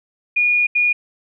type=tone bursts at uneven times; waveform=sine; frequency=2441 Hz; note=D#7; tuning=34 cents flat; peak=-13 dBFS; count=2; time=0.36-0.67 / 0.75-0.93 s; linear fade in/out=10 ms; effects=none